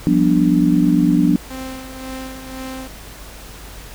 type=chord; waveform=sine; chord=G dominant seventh; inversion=third; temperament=just; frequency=176.4 / 196 / 245 / 294 Hz; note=F3 / G3 / B3 / D4; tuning=+18 / 0 / -14 / +2 cents; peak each=-16 / -21 / -17 / -15 dBFS; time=0.07-1.36 s; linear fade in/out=0 ms
type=tone with tremolo; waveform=sawtooth; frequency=261.6 Hz; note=C4; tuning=in tune; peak=-23 dBFS; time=1.5-2.88 s; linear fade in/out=10 ms; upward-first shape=sine; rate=1.9 Hz; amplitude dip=55%
effects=added 50 Hz sine -38 dBFS peak until 3.94 s + pink hiss -38 dBFS RMS until 3.94 s